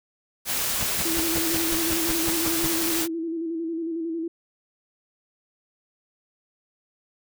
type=noise; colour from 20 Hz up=white; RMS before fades=-26 dBFS; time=0.45-3.08 s; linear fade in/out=50 ms
type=noise bursts; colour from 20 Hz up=pink; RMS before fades=-29 dBFS; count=11; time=0.8-2.673 s; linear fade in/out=10 ms; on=43 ms; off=140 ms
type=tone with vibrato; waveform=sine; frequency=329.6 Hz; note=E4; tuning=in tune; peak=-26 dBFS; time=1.05-4.28 s; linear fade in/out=5 ms; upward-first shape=square; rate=11 Hz; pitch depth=37 cents each way
effects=none